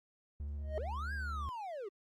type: tone with vibrato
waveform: triangle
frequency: 72.6 Hz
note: D2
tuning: 19 cents flat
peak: -36 dBFS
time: 0.4-1.49 s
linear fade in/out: 0 ms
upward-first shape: triangle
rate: 15 Hz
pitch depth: 43 cents each way
type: tone with exponential growth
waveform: triangle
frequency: 622.3 Hz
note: D#5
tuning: in tune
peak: -30 dBFS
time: 0.58-0.78 s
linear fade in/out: 1 ms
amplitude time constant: 42 ms
type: linear two-way sweep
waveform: triangle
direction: up then down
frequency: 370 to 1661.2 to 370 Hz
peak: -38 dBFS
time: 0.77-1.89 s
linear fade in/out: 10 ms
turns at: 1.13 s
effects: Opus 48 kbps